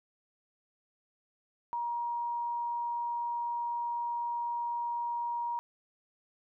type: tone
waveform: sine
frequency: 948 Hz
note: A#5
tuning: 29 cents sharp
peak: -31 dBFS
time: 1.73-5.59 s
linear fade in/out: 0 ms
effects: none